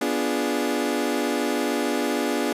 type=chord; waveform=30% pulse; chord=B diminished seventh; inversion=none; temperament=equal; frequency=246.9 / 293.7 / 349.2 / 415.3 Hz; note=B3 / D4 / F4 / Ab4; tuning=0 / 0 / 0 / 0 cents; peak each=-25 / -24 / -27 / -26 dBFS; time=0.01-2.53 s; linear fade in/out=5 ms; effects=resampled to 32000 Hz

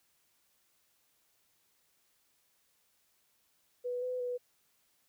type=tone with pitch steps; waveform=sine; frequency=492.4 / 503 / 492.4 Hz; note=B4 / B4 / B4; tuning=-5 / +32 / -5 cents; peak=-33 dBFS; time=3.84-4.38 s; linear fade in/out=20 ms; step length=180 ms; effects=white hiss -73 dBFS RMS until 5.08 s

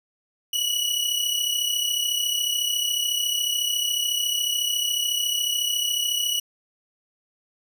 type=tone pair together; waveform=sawtooth; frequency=2915 / 2949 Hz; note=F#7 / F#7; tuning=-26 / -6 cents; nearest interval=unison; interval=20 cents; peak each=-22 dBFS; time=0.53-6.4 s; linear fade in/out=5 ms; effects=none

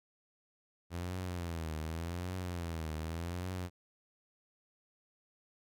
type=tone with vibrato; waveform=sawtooth; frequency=84.8 Hz; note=E2; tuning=50 cents sharp; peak=-33 dBFS; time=0.9-3.7 s; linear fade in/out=50 ms; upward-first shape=triangle; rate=0.86 Hz; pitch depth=160 cents each way; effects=none

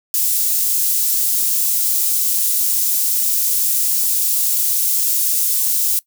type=high-pass noise; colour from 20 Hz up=white; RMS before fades=-17 dBFS; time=0.14-5.99 s; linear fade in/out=0 ms; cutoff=7400 Hz; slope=12 dB/octave; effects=noise-tail reverb RT60 0.1 s tail -21 dB re dry

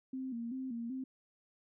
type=tone with vibrato; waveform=sine; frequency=246.9 Hz; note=B3; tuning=in tune; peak=-37 dBFS; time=0.13-1.04 s; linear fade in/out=5 ms; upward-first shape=square; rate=2.6 Hz; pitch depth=100 cents each way; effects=none

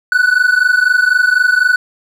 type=tone pair together; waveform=triangle; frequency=1474 / 1498 Hz; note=F#6 / F#6; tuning=-7 / +21 cents; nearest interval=unison; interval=28 cents; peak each=-10 dBFS; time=0.12-1.76 s; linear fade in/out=2 ms; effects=none

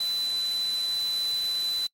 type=tone in noise; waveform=sine; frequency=4000 Hz; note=B7; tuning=21 cents sharp; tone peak=-25 dBFS; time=0-1.87 s; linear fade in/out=5 ms; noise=white; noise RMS=-40 dBFS; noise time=0-1.87 s; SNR=+12 dB; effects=noise-tail reverb RT60 0.1 s tail -26 dB re dry + MP3 64 kbps

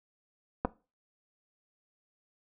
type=clicks; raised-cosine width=1 ms; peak=-14 / -17 dBFS; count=2; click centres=0.649 / 0.653 s; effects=noise-tail reverb RT60 0.3 s tail -18 dB re dry

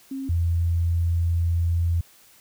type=tone pair in turn; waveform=sine; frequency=269.2 / 84.79 Hz; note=C4 / E2; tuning=+49 / +49 cents; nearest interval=octave + minor sixth; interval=2000 cents; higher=first; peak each=-28 / -19 dBFS; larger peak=second; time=0.11-0.29 / 0.29-2.01 s; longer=second; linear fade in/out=5 ms; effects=white hiss -54 dBFS RMS until 2.4 s

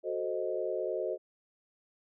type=chord; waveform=sine; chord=F# diminished seventh; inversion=none; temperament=equal; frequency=370 / 440 / 523.3 / 622.3 Hz; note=F#4 / A4 / C5 / Eb5; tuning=0 / 0 / 0 / 0 cents; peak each=-36 / -37 / -36 / -36 dBFS; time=0.03-1.18 s; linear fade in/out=50 ms; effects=none

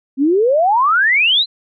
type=exponential sweep; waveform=sine; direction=up; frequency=257 to 4180 Hz; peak=-10 dBFS; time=0.17-1.46 s; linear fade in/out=50 ms; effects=none

